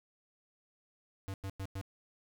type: tone bursts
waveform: square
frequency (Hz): 97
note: G2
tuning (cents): -18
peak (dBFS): -38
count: 4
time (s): 1.28-1.813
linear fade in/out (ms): 0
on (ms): 59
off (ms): 99
effects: none